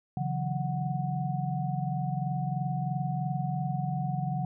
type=tone cluster; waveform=sine; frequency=138.5 / 161.4 / 181.8 / 738 Hz; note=C#3 / E3 / F#3 / F#5; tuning=-1 / -36 / -30 / -5 cents; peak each=-31 / -34 / -36 / -35 dBFS; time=0.17-4.45 s; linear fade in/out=2 ms; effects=none